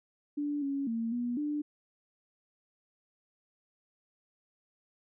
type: tone with pitch steps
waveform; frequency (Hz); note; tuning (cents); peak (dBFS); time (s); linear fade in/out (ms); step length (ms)
sine; 291.5 / 277.7 / 228.5 / 241.8 / 296; D4 / C#4 / A#3 / B3 / D4; -13 / +3 / -34 / -36 / +14; -30; 0.37-1.62; 10; 250
effects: none